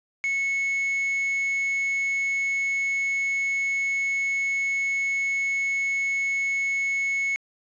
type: tone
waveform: triangle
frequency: 2200 Hz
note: C#7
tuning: 14 cents flat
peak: -21 dBFS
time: 0.24-7.36 s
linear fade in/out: 0 ms
effects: resampled to 16000 Hz + 8-bit